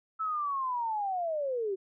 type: linear sweep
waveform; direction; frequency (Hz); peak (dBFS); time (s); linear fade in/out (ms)
sine; down; 1318.5 to 370; -29; 0.19-1.76; 20
effects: none